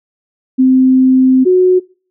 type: tone pair in turn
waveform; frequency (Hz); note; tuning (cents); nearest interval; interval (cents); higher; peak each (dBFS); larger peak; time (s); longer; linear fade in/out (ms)
sine; 259.5 / 367; C4 / F#4; -14 / -14; tritone; 600; second; -5; neither; 0.58-1.45 / 1.45-1.8; first; 20
effects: noise-tail reverb RT60 0.4 s tail -23 dB re dry